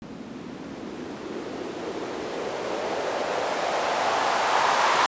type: noise with low-pass filter sweep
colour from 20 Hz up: violet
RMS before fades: -27 dBFS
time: 0.02-5.06 s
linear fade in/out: 0 ms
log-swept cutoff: 220 to 960 Hz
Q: 2
effects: resampled to 16000 Hz